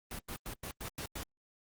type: noise bursts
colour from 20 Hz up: pink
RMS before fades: -41 dBFS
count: 7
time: 0.11-1.233 s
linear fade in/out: 2 ms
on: 79 ms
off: 95 ms
effects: Opus 24 kbps